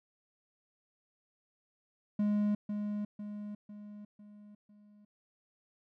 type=tone with echo; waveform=triangle; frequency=207.7 Hz; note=G#3; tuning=in tune; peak=-25 dBFS; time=2.19-2.55 s; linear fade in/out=5 ms; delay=500 ms; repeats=5; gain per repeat=-6 dB; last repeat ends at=5.05 s; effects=none